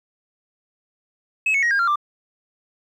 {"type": "tone with pitch steps", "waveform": "sine", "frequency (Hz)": [2578, 2206, 1887.2, 1614.7, 1381.5, 1182], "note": ["E7", "C#7", "A#6", "G#6", "F6", "D6"], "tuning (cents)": [-39, -9, 21, -49, -19, 11], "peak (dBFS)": -14, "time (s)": [1.46, 1.958], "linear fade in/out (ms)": 5, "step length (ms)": 83, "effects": ["tanh soft clip ceiling -15 dBFS", "9-bit"]}